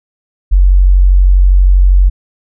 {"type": "tone", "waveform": "sine", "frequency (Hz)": 46.25, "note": "F#1", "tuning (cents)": 0, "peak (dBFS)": -3, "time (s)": [0.51, 2.1], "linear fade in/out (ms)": 20, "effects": []}